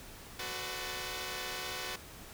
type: chord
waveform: 5% pulse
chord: B minor seventh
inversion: second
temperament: equal with one note detuned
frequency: 370 / 440 / 505.1 / 587.3 Hz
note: F#4 / A4 / B4 / D5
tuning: 0 / 0 / +39 / 0 cents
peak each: -30 / -35 / -30 / -35 dBFS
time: 0.39-1.96 s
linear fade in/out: 5 ms
effects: pink hiss -50 dBFS RMS until 2.33 s